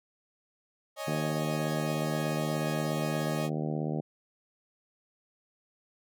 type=chord; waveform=sawtooth; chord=C# suspended second; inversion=none; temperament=equal; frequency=554.4 / 622.3 / 830.6 Hz; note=C#5 / D#5 / G#5; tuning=0 / 0 / 0 cents; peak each=-35 / -33 / -38 dBFS; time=0.96-3.5 s; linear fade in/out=50 ms
type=harmonic tone; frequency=76.8 Hz; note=D#2; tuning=22 cents flat; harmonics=2 / 3 / 4 / 5 / 6 / 7 / 8 / 9 / 10; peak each=-32 / -36 / -38 / -40 / -42 / -43 / -44 / -45 / -46 dBFS; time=1.07-4.01 s; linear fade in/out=10 ms
effects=none